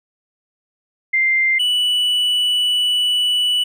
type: tone pair in turn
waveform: sine / triangle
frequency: 2093 / 2960 Hz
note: C7 / F#7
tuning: 0 / 0 cents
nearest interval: tritone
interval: 600 cents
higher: second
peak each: -13 dBFS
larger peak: neither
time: 1.13-1.59 / 1.59-3.64 s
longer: second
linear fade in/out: 10 ms
effects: none